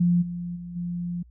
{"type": "tone with level steps", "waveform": "sine", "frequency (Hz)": 174.61, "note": "F3", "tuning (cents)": 0, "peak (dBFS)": [-17, -29, -34, -27], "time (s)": [0, 1.23], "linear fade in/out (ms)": 10, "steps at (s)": [0.21, 0.55, 0.75], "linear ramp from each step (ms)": 20, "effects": ["added 60 Hz sine -49 dBFS peak until 1.3 s"]}